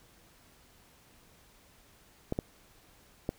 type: clicks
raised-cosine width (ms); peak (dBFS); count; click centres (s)
2; -17; 3; 2.324 / 2.389 / 3.291
effects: pink hiss -61 dBFS RMS until 3.38 s